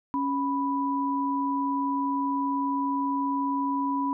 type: tone pair together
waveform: sine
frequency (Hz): 277.1 / 987.5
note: C#4 / B5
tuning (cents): -1 / 0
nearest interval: octave + minor seventh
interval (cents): 2201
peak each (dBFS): -27 / -27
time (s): 0.14-4.13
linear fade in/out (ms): 0
effects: none